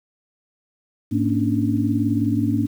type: tone cluster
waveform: sine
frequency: 106.5 / 229.9 / 275.9 / 294.7 Hz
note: G#2 / A#3 / C#4 / D4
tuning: +44 / -24 / -8 / +6 cents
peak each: -23 dBFS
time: 1.11-2.67 s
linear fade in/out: 20 ms
effects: 8-bit